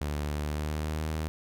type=tone with pitch glide; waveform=sawtooth; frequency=73.9 to 78.11 Hz; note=D2 to D#2; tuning=+11 to +7 cents; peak=-26 dBFS; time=0.01-1.28 s; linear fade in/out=0 ms; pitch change=+96 cents; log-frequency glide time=0.28-1.08 s; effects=none